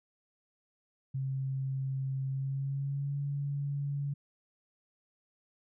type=tone with pitch glide; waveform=sine; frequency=134 to 141.8 Hz; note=C3 to C#3; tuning=+42 to +40 cents; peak=-31 dBFS; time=1.14-4.14 s; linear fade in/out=10 ms; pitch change=+98 cents; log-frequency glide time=2.28-3.18 s; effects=none